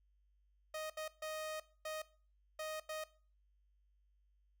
sawtooth tone bursts at uneven times, 623 Hz, D#5, 2 cents sharp, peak -37 dBFS, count 6, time 0.74-0.9 / 0.97-1.08 / 1.22-1.6 / 1.85-2.02 / 2.59-2.8 / 2.89-3.04 s, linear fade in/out 5 ms, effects noise-tail reverb RT60 0.4 s tail -19 dB re dry + added 50 Hz sine -70 dBFS peak until 4.6 s

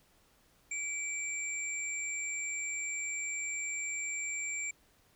sine tone pair together, 2315 / 7350 Hz, D7 / A#8, -25 / -25 cents, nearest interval octave + minor sixth, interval 2000 cents, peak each -36 / -38 dBFS, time 0.71-4.71 s, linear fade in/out 5 ms, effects pink hiss -67 dBFS RMS until 5.15 s

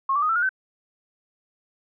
sine tone with pitch steps, 1083 / 1160.7 / 1244 / 1333.3 / 1429 / 1531.6 Hz, C#6 / D6 / D#6 / E6 / F6 / G6, -41 / -21 / -1 / +19 / +39 / -41 cents, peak -19 dBFS, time 0.09-0.492 s, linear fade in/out 5 ms, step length 67 ms, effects none

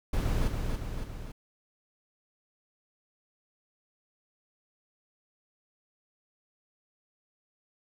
brown noise with echo, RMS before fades -28 dBFS, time 0.13-0.48 s, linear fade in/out 5 ms, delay 280 ms, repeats 3, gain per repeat -4 dB, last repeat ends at 1.32 s, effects none

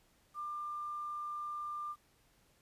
sine tone with quantisation, 1194 Hz, D6, 28 cents sharp, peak -38 dBFS, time 0.34-1.96 s, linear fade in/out 50 ms, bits 11, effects pink hiss -70 dBFS RMS until 2.61 s + resampled to 32000 Hz

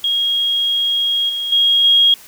sine tone with level steps, 3275 Hz, G#7, 25 cents flat, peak -14 / -19 / -10 / -8 dBFS, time 0.04-2.14 s, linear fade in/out 2 ms, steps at 1.29 / 1.52 / 1.84 s, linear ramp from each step 5 ms, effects white hiss -41 dBFS RMS until 2.27 s

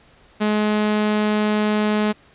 sawtooth tone, 211.6 Hz, G#3, 33 cents sharp, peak -13 dBFS, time 0.4-2.13 s, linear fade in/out 20 ms, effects pink hiss -52 dBFS RMS until 2.34 s + resampled to 8000 Hz

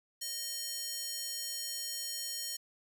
square tone with high-pass filter, 619 Hz, D#5, 9 cents flat, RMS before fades -39 dBFS, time 0.21-2.57 s, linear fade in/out 10 ms, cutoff 5400 Hz, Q 1.2, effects none

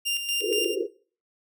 sawtooth tone with tremolo, 2794 Hz, F7, in tune, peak -21 dBFS, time 0.05-0.76 s, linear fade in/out 20 ms, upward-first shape square, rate 4.2 Hz, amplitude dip 55%
pink band-pass noise, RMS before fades -27 dBFS, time 0.4-0.88 s, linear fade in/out 50 ms, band 340 to 480 Hz, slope 96 dB/octave
effects noise-tail reverb RT60 0.4 s tail -17 dB re dry

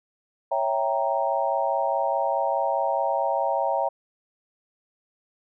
sine chord, C# diminished seventh, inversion none, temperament equal, 554.4 / 659.3 / 784 / 932.3 Hz, C#5 / E5 / G5 / Bb5, 0 / 0 / 0 / 0 cents, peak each -27 dBFS, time 0.51-3.89 s, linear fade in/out 10 ms, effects none

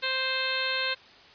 harmonic tone, 523.3 Hz, C5, in tune, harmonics 1 / 2 / 3 / 4 / 5 / 6 / 7 / 8, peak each -36 / -37 / -32 / -36 / -33 / -37 / -35 / -33 dBFS, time 0.02-0.95 s, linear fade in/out 20 ms, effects white hiss -52 dBFS RMS until 1.34 s + resampled to 11025 Hz

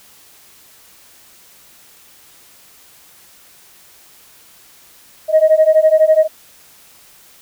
sine beating tone pair, 622.3 / 634.3 Hz, D#5 / D#5, 0 / +33 cents, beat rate 12 Hz, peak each -10 dBFS, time 5.28-6.28 s, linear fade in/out 50 ms, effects tanh soft clip ceiling -2 dBFS + white hiss -46 dBFS RMS until 7.41 s

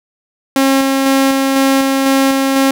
sawtooth tone with tremolo, 270 Hz, C#4, 45 cents flat, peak -5 dBFS, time 0.56-2.71 s, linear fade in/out 2 ms, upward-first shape square, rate 2 Hz, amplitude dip 25%, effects none

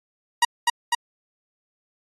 sawtooth tone with echo, 952 Hz, A#5, 36 cents sharp, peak -10 dBFS, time 0.42-0.45 s, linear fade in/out 5 ms, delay 250 ms, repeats 2, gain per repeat -2 dB, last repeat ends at 0.95 s, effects AAC 32 kbps

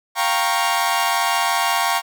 sawtooth chord, G half-diminished seventh, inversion third, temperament equal with one note detuned, 698.5 / 784 / 932.3 / 1101.7 Hz, F5 / G5 / Bb5 / Db6, 0 / 0 / 0 / -11 cents, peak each -20 / -20 / -18 / -19 dBFS, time 0.15-2.02 s, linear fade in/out 50 ms, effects none

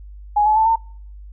sine tone with pitch steps, 833 / 856.4 / 880.5 / 905.3 Hz, G#5 / A5 / A5 / A5, +5 / -47 / +1 / +49 cents, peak -12 dBFS, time 0.36-0.76 s, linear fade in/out 10 ms, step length 100 ms, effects noise-tail reverb RT60 0.5 s tail -25 dB re dry + added 50 Hz sine -35 dBFS peak until 1.32 s

